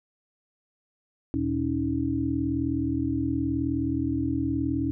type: tone cluster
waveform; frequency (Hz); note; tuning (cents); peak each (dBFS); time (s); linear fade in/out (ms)
sine; 78.8 / 120.9 / 276.6 / 315.7; D#2 / B2 / C#4 / D#4; +23 / -36 / -4 / +25; -33 / -32 / -27 / -29; 1.34-4.91; 0
effects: none